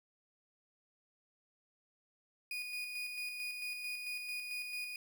35% pulse tone with tremolo, 2466 Hz, D#7, 16 cents flat, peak -36 dBFS, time 2.51-4.96 s, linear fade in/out 2 ms, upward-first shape square, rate 4.5 Hz, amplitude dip 35%, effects none

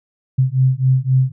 sine beating tone pair, 128.7 / 132.5 Hz, C3 / C3, -28 / +22 cents, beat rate 3.8 Hz, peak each -15 dBFS, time 0.38-1.32 s, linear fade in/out 10 ms, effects none

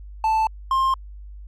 triangle tone pair in turn, 880 / 1060 Hz, A5 / C6, 0 / +22 cents, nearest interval minor third, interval 322 cents, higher second, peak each -15 dBFS, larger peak neither, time 0.24-0.47 / 0.71-0.94 s, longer neither, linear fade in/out 2 ms, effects added 50 Hz sine -36 dBFS peak until 1.47 s

